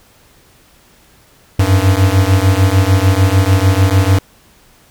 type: beating tone pair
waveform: square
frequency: 92.5 / 99.2 Hz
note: F#2 / G2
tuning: 0 / +21 cents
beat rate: 6.7 Hz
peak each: -12 dBFS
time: 1.59-4.19 s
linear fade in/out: 5 ms
effects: pink hiss -48 dBFS RMS until 4.9 s